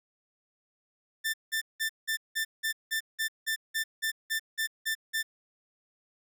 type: tone bursts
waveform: sawtooth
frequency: 1780 Hz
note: A6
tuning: 20 cents sharp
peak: -24 dBFS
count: 15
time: 1.24-5.23 s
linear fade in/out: 20 ms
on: 98 ms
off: 180 ms
effects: none